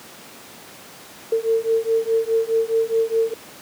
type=beating tone pair; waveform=sine; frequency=449.4 / 454.2 Hz; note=A4 / A#4; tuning=+37 / -45 cents; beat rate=4.8 Hz; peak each=-20 dBFS; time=1.32-3.34 s; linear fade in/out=5 ms; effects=pink hiss -41 dBFS RMS until 3.61 s + high-pass 200 Hz 12 dB/octave